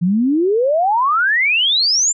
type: exponential sweep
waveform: sine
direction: up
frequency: 166.1 to 7459 Hz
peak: -12 dBFS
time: 0.01-2.13 s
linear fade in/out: 20 ms
effects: none